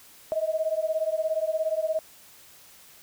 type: beating tone pair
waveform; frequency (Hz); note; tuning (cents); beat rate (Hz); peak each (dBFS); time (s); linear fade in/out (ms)
sine; 626 / 643; D#5 / E5; +10 / -43; 17; -27; 0.32-1.99; 0
effects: white hiss -52 dBFS RMS until 3.02 s